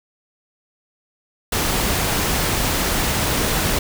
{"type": "noise", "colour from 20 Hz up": "pink", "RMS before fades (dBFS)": -20, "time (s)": [1.52, 3.79], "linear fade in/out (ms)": 5, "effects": []}